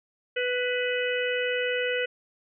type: harmonic tone with a mistuned harmonic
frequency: 495 Hz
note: B4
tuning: 4 cents sharp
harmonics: 1 / 3 / 4 / 5 / 6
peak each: -27 / -32 / -33 / -34 / -35 dBFS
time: 0.36-2.06 s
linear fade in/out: 10 ms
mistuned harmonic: 5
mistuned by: +39 cents
effects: none